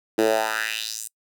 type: tone with high-pass filter sweep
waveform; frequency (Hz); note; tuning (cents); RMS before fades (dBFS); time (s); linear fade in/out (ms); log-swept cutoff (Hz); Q
10% pulse; 110; A2; 0; -24; 0.18-1.08; 5; 330 to 9200; 2.8
effects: noise-tail reverb RT60 0.1 s tail -25 dB re dry